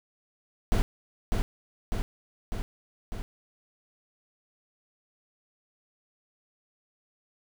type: noise with echo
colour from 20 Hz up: brown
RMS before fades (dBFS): -22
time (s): 0.72-0.82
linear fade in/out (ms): 0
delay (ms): 600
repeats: 4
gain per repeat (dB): -3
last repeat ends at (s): 3.22
effects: none